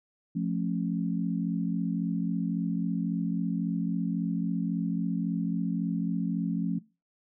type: chord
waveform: sine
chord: F augmented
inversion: none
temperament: just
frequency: 174.61 / 218.3 / 272.8 Hz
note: F3 / A3 / C#4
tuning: 0 / -13 / -28 cents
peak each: -29 / -32 / -33 dBFS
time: 0.35-6.79 s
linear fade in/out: 10 ms
effects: noise-tail reverb RT60 0.3 s tail -22 dB re dry